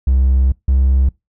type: tone pair in turn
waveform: triangle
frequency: 65.41 / 66.17 Hz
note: C2 / C2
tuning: 0 / +20 cents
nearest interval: unison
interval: 20 cents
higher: second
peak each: -7 dBFS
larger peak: neither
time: 0.07-0.52 / 0.68-1.09 s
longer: first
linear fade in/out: 5 ms
effects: noise-tail reverb RT60 0.2 s tail -25 dB re dry + tanh soft clip ceiling -3 dBFS